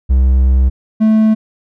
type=tone pair in turn; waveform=triangle; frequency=64.9 / 218.3 Hz; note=C2 / A3; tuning=-13 / -13 cents; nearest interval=octave + major sixth; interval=2100 cents; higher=second; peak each=-5 dBFS; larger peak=neither; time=0.09-0.7 / 1-1.35 s; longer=first; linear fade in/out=20 ms; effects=none